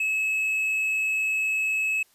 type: tone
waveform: triangle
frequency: 2584 Hz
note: E7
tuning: 35 cents flat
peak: -21 dBFS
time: 0-2.03 s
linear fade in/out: 5 ms
effects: white hiss -62 dBFS RMS until 2.14 s + resampled to 32000 Hz